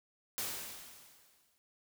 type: noise with exponential decay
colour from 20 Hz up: white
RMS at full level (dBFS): -36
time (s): 0.38-1.58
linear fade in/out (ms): 0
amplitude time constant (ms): 260
effects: none